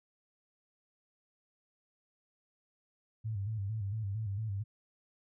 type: tone with vibrato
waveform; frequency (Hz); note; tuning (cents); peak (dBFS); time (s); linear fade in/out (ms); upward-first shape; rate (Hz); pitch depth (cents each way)
sine; 104.3; G#2; +8; -33; 3.24-4.64; 20; square; 4.4; 97
effects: none